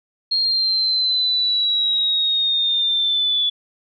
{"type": "linear sweep", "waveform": "sine", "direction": "down", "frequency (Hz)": [4243, 3436], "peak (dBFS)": -16, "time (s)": [0.31, 3.5], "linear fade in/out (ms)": 10, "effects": []}